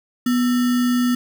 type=tone with sample-and-hold; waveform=sine; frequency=245.6 Hz; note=B3; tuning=9 cents flat; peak=-15 dBFS; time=0.26-1.15 s; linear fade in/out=5 ms; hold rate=1575 Hz; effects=none